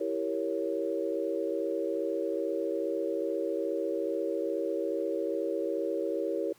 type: chord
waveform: sine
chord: E diminished seventh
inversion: none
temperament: equal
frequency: 329.6 / 392 / 466.2 / 554.4 Hz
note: E4 / G4 / Bb4 / Db5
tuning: 0 / 0 / 0 / 0 cents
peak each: -34 dBFS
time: 0-6.53 s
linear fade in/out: 10 ms
effects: pink hiss -61 dBFS RMS until 6.58 s + high-pass 150 Hz 12 dB/octave